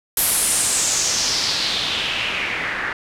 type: noise with low-pass filter sweep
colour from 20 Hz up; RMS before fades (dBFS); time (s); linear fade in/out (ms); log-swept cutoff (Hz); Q
white; -21; 0.17-2.93; 2; 12000 to 1700; 3.4
effects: none